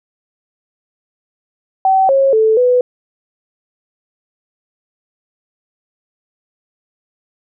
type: tone with pitch steps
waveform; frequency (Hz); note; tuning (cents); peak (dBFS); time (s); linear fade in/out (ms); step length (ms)
sine; 765 / 543 / 439.4 / 496.8; G5 / C#5 / A4 / B4; -42 / -36 / -2 / +10; -8; 1.85-2.81; 2; 240
effects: none